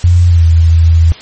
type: tone with pitch glide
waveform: sine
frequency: 87.3 to 82.4 Hz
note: F2 to E2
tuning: 0 to 0 cents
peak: -3 dBFS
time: 0.04-1.12 s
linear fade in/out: 0 ms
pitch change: -100 cents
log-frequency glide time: 0.28-0.44 s
effects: white hiss -31 dBFS RMS until 1.21 s + MP3 32 kbps